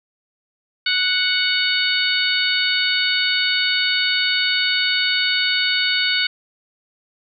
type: harmonic tone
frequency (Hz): 740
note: F#5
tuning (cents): 0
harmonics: 2 / 3 / 4 / 5 / 6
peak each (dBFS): -23 / -23 / -23 / -23 / -23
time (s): 0.86-6.27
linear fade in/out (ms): 5
effects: none